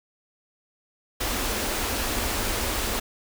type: band-stop noise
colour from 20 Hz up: pink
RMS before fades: -27 dBFS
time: 1.2-3 s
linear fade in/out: 10 ms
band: 110 to 200 Hz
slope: 96 dB/octave
effects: none